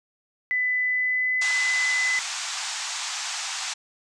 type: tone with pitch glide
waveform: sine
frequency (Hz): 2000 to 2017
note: B6 to B6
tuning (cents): +21 to +36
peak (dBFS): -21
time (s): 0.51-2.19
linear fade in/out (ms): 0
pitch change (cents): +15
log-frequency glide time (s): 0.85-1.59
type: band-pass noise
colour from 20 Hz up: white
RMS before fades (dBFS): -31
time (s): 1.41-3.74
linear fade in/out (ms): 10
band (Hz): 740 to 7800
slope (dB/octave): 48
effects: none